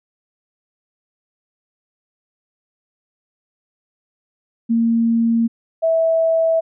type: tone pair in turn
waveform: sine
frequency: 230.1 / 653.1 Hz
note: A#3 / E5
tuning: -22 / -16 cents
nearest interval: octave + tritone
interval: 1806 cents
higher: second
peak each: -13 dBFS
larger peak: neither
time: 4.69-5.48 / 5.82-6.61 s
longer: neither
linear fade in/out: 20 ms
effects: none